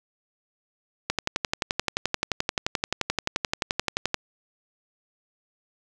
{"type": "click train", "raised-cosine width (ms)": 0.2, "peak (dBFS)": -6, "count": 36, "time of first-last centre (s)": [1.1, 4.143], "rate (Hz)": 11.5, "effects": []}